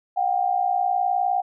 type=tone pair together; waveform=sine; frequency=723.3 / 783 Hz; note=F#5 / G5; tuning=-39 / -2 cents; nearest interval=minor second; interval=137 cents; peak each=-22 dBFS; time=0.16-1.42 s; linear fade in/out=20 ms; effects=none